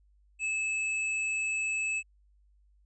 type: tone with tanh clipping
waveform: sine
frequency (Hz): 2606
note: E7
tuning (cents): -20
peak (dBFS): -30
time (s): 0.39-2.03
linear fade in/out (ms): 50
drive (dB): 16
effects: added 50 Hz sine -61 dBFS peak until 2.85 s + resampled to 22050 Hz